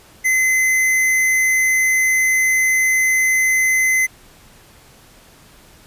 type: tone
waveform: square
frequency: 2047 Hz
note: C7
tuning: 38 cents flat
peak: -14 dBFS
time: 0.24-4.07 s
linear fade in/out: 20 ms
effects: pink hiss -47 dBFS RMS until 5.86 s + resampled to 32000 Hz